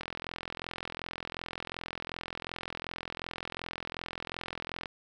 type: click train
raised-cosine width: 0.3 ms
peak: -20 dBFS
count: 208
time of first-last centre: 0.01-4.858 s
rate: 42.7 Hz
effects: none